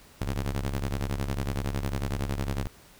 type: ring-modulated tone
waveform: sawtooth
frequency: 69.3 Hz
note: C#2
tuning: in tune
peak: -21 dBFS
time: 0.21-2.67 s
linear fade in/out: 0 ms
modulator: 29.2 Hz
effects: pink hiss -54 dBFS RMS until 2.99 s